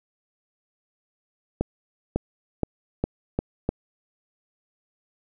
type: accelerating click train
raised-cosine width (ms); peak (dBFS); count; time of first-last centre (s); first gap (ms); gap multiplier
2; -9; 6; 1.61-3.69; 550; 0.86
effects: none